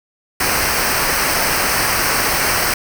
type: noise with comb filter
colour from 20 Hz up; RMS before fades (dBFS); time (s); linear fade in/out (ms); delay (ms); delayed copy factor
pink; -17; 0.4-2.74; 5; 0.28; -0.7
effects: none